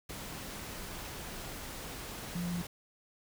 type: tone in noise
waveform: sine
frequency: 174.61 Hz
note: F3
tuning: in tune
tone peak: -33 dBFS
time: 2.35-2.62 s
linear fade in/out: 5 ms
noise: pink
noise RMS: -43 dBFS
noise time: 0.09-2.67 s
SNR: +7 dB
effects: none